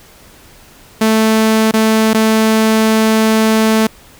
sawtooth tone with dropouts, 220 Hz, A3, in tune, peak -5 dBFS, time 1.01-3.87 s, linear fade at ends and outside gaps 5 ms, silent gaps 1.713-1.737 / 2.134-2.144 s, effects pink hiss -42 dBFS RMS until 4.19 s

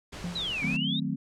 pink noise, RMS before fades -41 dBFS, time 0.12-0.77 s, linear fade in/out 10 ms
triangle tone with exponential decay, 174.61 Hz, F3, in tune, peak -27 dBFS, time 0.24-0.66 s, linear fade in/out 2 ms, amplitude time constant 90 ms
sine exponential two-way sweep, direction down then up, 4098 to 2219 to 3853 Hz, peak -29 dBFS, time 0.35-1 s, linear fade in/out 10 ms, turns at 0.64 s
sine chord, D# diminished seventh, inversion none, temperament equal with one note detuned, 155.56 / 185 / 220 / 259.5 Hz, D#3 / F#3 / A3 / C4, 0 / 0 / 0 / -14 cents, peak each -33 dBFS, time 0.62-1.16 s, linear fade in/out 10 ms
effects low-pass 7000 Hz 12 dB/octave

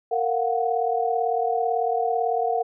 sine tone cluster, 460.4 / 705 / 743 Hz, A#4 / F5 / F#5, -22 / +16 / +7 cents, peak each -25 dBFS, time 0.11-2.63 s, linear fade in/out 10 ms, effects none

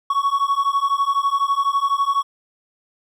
triangle beating tone pair, 1108.7 / 1120.7 Hz, C#6 / C#6, 0 / +19 cents, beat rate 12 Hz, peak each -18 dBFS, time 0.1-2.23 s, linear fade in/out 5 ms, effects none

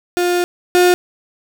35% pulse tone pair in turn, 353.8 / 357.9 Hz, F4 / F4, +23 / +42 cents, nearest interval unison, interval 19 cents, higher second, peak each -12 / -7 dBFS, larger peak second, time 0.17-0.44 / 0.75-0.94 s, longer first, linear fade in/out 0 ms, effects none

